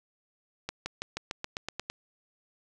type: accelerating click train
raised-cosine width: 0.2 ms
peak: -16 dBFS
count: 10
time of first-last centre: 0.69-1.9 s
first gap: 170 ms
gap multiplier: 0.94
effects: none